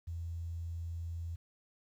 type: tone with quantisation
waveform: sine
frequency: 84 Hz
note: E2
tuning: 33 cents sharp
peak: -37 dBFS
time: 0.07-1.36 s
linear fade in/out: 10 ms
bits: 11
effects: none